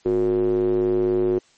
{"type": "tone with band-pass filter", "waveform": "square", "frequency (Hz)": 52, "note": "G#1", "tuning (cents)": 3, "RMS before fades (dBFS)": -20, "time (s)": [0.05, 1.39], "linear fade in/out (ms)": 10, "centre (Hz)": 380, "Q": 7.9, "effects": ["white hiss -58 dBFS RMS until 1.57 s", "MP3 32 kbps"]}